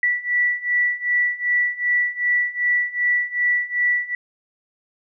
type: beating tone pair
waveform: sine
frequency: 1956 / 1958.6 Hz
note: B6 / B6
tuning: -17 / -15 cents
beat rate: 2.6 Hz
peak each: -22 / -20 dBFS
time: 0.03-4.15 s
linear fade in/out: 2 ms
effects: none